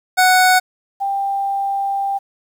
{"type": "tone pair in turn", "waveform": ["25% pulse", "sine"], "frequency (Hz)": [740, 791.2], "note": ["F#5", "G5"], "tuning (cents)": [0, 16], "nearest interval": "minor second", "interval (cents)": 116, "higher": "second", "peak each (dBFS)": [-6, -17], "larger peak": "first", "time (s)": [[0.17, 0.6], [1, 2.19]], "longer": "second", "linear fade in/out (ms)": 20, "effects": ["8-bit"]}